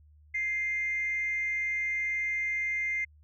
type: tone with frequency modulation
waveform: sine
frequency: 2093 Hz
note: C7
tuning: in tune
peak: -27 dBFS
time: 0.34-3.05 s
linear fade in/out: 10 ms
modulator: 392 Hz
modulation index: 0.2
effects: tanh soft clip ceiling -23 dBFS + added 75 Hz sine -55 dBFS peak until 3.23 s